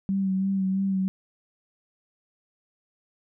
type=tone with vibrato; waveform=sine; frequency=192.2 Hz; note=G3; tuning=34 cents flat; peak=-22 dBFS; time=0.09-1.08 s; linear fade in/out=0 ms; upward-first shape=sine; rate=3 Hz; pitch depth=29 cents each way; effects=none